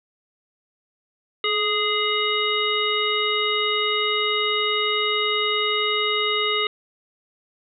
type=harmonic tone with a mistuned harmonic; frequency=415.3 Hz; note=G#4; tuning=in tune; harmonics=1 / 3 / 5 / 7 / 9; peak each=-26 / -26 / -26 / -26 / -26 dBFS; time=1.44-6.67 s; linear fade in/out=2 ms; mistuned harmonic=1; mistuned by=+40 cents; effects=none